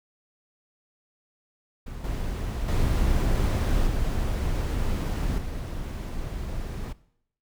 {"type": "noise with level steps", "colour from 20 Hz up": "brown", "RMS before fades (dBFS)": [-36, -29, -23, -26, -32], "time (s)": [1.86, 6.93], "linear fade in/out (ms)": 10, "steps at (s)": [2.04, 2.68, 3.87, 5.38], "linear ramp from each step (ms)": 2, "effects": ["noise-tail reverb RT60 0.7 s tail -19 dB re dry"]}